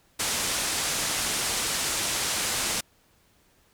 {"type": "low-pass noise", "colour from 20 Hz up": "white", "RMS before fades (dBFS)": -28, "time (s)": [0.19, 2.81], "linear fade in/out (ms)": 10, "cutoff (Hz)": 9800, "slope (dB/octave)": 24, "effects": ["pink hiss -63 dBFS RMS until 3.73 s"]}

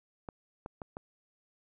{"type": "clicks", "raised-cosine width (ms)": 1, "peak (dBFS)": -26, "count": 4, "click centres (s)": [0.288, 0.661, 0.818, 0.969], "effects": []}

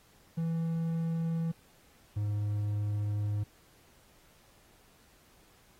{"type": "tone pair in turn", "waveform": "triangle", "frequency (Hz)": [164.81, 103.82], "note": ["E3", "G#2"], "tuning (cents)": [0, 0], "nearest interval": "minor sixth", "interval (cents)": 800, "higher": "first", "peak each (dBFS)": -27, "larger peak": "neither", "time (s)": [[0.37, 1.52], [2.16, 3.44]], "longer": "second", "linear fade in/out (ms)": 10, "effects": ["pink hiss -63 dBFS RMS until 5.79 s", "AAC 48 kbps"]}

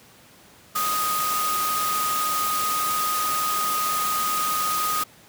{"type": "tone in noise", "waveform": "sine", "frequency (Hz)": 1244.5, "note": "D#6", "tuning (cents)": 0, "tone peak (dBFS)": -23, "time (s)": [0.75, 5.04], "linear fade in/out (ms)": 10, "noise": "white", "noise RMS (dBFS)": -28, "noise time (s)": [0.75, 5.04], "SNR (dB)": 2, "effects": ["pink hiss -51 dBFS RMS until 5.28 s", "high-pass 100 Hz 12 dB/octave"]}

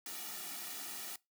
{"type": "noise with comb filter", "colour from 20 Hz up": "white", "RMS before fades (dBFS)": -44, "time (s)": [0.06, 1.16], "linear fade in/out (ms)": 2, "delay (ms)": 1.9, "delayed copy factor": -0.65, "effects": ["noise-tail reverb RT60 0.2 s tail -21 dB re dry", "high-pass 200 Hz 12 dB/octave"]}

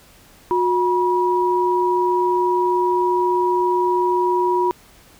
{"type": "tone pair together", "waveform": "sine", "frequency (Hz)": [361.5, 966.3], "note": ["F#4", "B5"], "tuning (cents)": [-40, -38], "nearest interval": "octave + perfect fourth", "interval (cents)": 1702, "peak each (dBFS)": -18, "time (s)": [0.51, 4.71], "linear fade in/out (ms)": 0, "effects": ["pink hiss -49 dBFS RMS until 5.19 s"]}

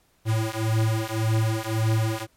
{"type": "beating tone pair", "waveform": "square", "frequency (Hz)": [110, 111.8], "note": ["A2", "A2"], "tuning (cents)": [0, 28], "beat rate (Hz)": 1.8, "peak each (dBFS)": -25, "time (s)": [0.25, 2.27], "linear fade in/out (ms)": 50, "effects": ["pink hiss -64 dBFS RMS until 2.36 s", "MP3 64 kbps"]}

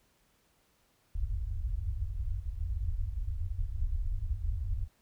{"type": "low-pass noise", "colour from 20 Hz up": "pink", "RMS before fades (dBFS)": -33, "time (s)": [1.15, 4.88], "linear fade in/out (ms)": 5, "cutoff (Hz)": 100, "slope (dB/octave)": 96, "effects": ["pink hiss -70 dBFS RMS until 5.01 s"]}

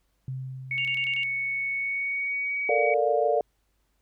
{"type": "tone with exponential decay", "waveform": "sine", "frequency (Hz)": 130.81, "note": "C3", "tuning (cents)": 0, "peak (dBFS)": -29, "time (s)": [0.28, 2.22], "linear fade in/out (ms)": 2, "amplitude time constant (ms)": 420}
{"type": "tone with pitch glide", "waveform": "sine", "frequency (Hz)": [2217, 2264], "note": ["C#7", "C#7"], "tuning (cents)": [0, 36], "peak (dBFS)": -26, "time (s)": [0.71, 2.94], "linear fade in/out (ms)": 2, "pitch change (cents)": 36, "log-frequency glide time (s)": [1.76, 2.65]}
{"type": "tone bursts", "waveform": "sine", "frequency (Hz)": 2794, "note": "F7", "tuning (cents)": 0, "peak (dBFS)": -28, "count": 5, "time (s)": [0.78, 1.233], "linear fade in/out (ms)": 0, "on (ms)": 69, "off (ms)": 27}
{"type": "chord", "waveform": "sine", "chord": "Bb major seventh", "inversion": "third", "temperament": "equal with one note detuned", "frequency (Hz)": [440, 466.2, 587.3, 707.8], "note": ["A4", "Bb4", "D5", "F5"], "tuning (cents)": [0, 0, 0, 23], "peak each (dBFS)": [-27, -27, -25, -26], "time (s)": [2.69, 3.41], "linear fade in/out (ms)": 2}
{"effects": ["added 50 Hz sine -70 dBFS peak until 4.01 s", "pink hiss -74 dBFS RMS until 4.01 s"]}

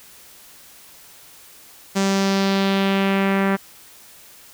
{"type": "tone with low-pass filter sweep", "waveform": "sawtooth", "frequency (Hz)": 195.2, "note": "G3", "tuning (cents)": -7, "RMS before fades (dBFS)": -19, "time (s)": [1.95, 3.57], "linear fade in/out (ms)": 20, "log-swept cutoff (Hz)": [7200, 1800], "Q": 1.9, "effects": ["white hiss -46 dBFS RMS until 4.53 s"]}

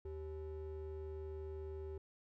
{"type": "ring-modulated tone", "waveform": "triangle", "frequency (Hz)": 233.1, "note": "A#3", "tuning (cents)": 0, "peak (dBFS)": -38, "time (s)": [0.05, 1.98], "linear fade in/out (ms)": 5, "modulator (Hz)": 156, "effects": []}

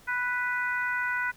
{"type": "harmonic tone", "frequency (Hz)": 493.9, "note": "B4", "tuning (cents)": 0, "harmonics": [2, 3, 4, 5], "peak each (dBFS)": [-34, -28, -33, -41], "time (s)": [0.07, 1.32], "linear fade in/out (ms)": 20, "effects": ["pink hiss -56 dBFS RMS until 1.36 s"]}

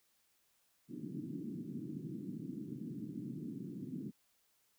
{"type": "band-pass noise", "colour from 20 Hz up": "white", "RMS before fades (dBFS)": -44, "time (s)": [0.88, 4.12], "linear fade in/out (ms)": 50, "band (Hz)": [130, 320], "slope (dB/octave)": 48, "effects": ["white hiss -75 dBFS RMS until 4.78 s"]}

